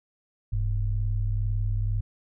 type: tone pair together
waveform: sine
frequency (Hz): 40.92 / 103.1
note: E1 / G#2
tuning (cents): -12 / -12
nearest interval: octave + major third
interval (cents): 1600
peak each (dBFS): -26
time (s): 0.52-2.01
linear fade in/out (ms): 10
effects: none